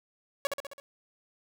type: tone with echo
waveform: sawtooth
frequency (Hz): 560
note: C#5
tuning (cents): +18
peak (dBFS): -22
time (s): 0.45-0.47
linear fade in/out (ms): 0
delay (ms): 66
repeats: 5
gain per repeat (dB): -4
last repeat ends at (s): 0.8
effects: none